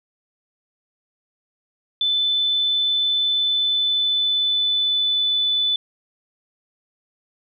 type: tone with pitch glide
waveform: sine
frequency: 3514 to 3492 Hz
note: A7 to A7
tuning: -3 to -14 cents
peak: -17 dBFS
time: 2.01-5.76 s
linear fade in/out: 2 ms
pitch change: -11 cents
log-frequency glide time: 3.29-5.43 s
effects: none